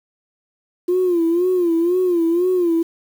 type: tone with vibrato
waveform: sine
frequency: 349.2 Hz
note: F4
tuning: in tune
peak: -13 dBFS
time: 0.88-2.83 s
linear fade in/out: 10 ms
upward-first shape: sine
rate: 2 Hz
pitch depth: 100 cents each way
effects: tanh soft clip ceiling -10 dBFS + 7-bit